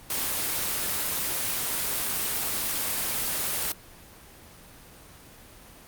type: noise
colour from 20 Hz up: white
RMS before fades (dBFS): -28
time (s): 0.1-3.72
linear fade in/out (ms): 2
effects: pink hiss -49 dBFS RMS until 5.87 s + Opus 24 kbps